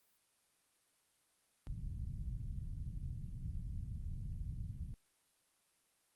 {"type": "low-pass noise", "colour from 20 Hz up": "pink", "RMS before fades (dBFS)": -43, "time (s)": [1.67, 4.94], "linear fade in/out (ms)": 0, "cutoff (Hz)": 150, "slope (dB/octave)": 24, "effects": ["white hiss -75 dBFS RMS until 6.15 s", "Opus 32 kbps"]}